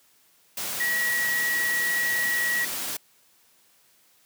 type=tone in noise; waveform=sine; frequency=1919 Hz; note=A#6; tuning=50 cents sharp; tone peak=-23 dBFS; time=0.8-2.65 s; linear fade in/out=5 ms; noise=white; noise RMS=-31 dBFS; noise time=0.57-2.97 s; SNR=+5 dB; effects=white hiss -61 dBFS RMS until 4.25 s + high-pass 100 Hz 12 dB/octave